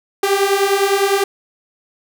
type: beating tone pair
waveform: sawtooth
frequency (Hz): 390 / 399.9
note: G4 / G4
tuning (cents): -9 / +35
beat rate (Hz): 9.9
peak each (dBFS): -13 / -12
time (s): 0.23-1.24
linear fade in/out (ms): 5
effects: none